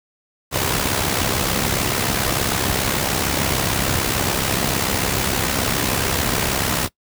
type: noise with amplitude modulation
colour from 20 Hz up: pink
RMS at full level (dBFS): -17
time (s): 0.51-6.89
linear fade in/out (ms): 50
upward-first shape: sine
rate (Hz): 66.8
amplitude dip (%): 60
effects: noise-tail reverb RT60 0.1 s tail -22 dB re dry + high-pass 60 Hz 12 dB/octave